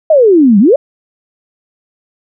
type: exponential two-way sweep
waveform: sine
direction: down then up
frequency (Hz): 659.3 to 189.3 to 610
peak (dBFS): -3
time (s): 0.1-0.76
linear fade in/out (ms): 5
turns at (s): 0.59
effects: none